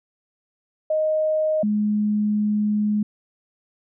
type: tone pair in turn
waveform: sine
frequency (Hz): 622.3 / 209.9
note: D#5 / G#3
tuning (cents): 0 / +19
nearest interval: octave + perfect fifth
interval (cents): 1881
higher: first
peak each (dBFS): -18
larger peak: neither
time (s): 0.9-1.63 / 1.63-3.03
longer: second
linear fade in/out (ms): 5
effects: none